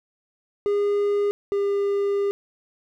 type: tone pair in turn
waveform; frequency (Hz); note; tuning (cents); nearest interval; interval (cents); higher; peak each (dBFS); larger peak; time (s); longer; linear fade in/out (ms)
triangle; 408.1 / 401.6; G#4 / G4; -30 / +42; unison; 28; first; -17 / -18; first; 0.66-1.31 / 1.52-2.31; second; 0
effects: none